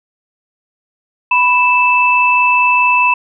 sine tone pair together, 987.8 / 2637 Hz, B5 / E7, 0 / 0 cents, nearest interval octave + perfect fourth, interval 1700 cents, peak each -11 dBFS, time 1.31-3.14 s, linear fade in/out 5 ms, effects none

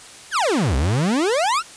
40% pulse exponential two-way sweep, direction down then up, 1852 to 62 to 1465 Hz, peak -16 dBFS, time 0.31-1.63 s, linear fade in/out 50 ms, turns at 0.76 s, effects white hiss -41 dBFS RMS until 1.76 s + resampled to 22050 Hz

